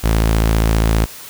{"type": "tone", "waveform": "sawtooth", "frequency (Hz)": 55, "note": "A1", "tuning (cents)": 0, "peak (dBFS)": -8, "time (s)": [0.03, 1.06], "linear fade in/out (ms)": 20, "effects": ["white hiss -35 dBFS RMS until 1.29 s"]}